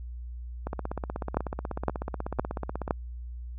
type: two click trains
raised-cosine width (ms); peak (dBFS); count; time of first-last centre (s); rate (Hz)
1; -10 / -18; 4 / 37; 1.37-2.908 / 0.67-2.879; 1.95 / 16.3
effects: added 60 Hz sine -36 dBFS peak until 3.58 s